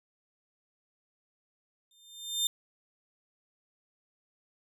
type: tone with exponential growth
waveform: sawtooth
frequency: 3600 Hz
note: A7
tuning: 39 cents sharp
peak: -21 dBFS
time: 1.91-2.47 s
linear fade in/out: 2 ms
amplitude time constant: 120 ms
effects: none